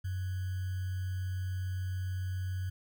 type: tone with sample-and-hold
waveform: sine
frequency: 92.7 Hz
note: F#2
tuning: 4 cents sharp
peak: -32 dBFS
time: 0.04-2.7 s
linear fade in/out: 10 ms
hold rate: 1575 Hz
effects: none